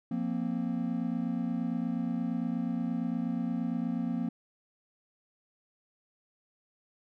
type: chord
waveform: triangle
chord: F suspended fourth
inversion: none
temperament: equal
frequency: 174.61 / 233.1 / 261.6 Hz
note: F3 / Bb3 / C4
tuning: 0 / 0 / 0 cents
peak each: -33 / -30 / -33 dBFS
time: 0.11-4.29 s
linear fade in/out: 5 ms
effects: none